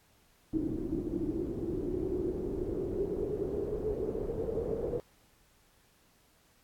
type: noise with low-pass filter sweep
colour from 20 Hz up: pink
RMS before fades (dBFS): -34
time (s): 0.53-5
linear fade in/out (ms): 0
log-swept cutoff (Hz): 310 to 470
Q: 9.3
effects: pink hiss -66 dBFS RMS until 6.63 s + AAC 64 kbps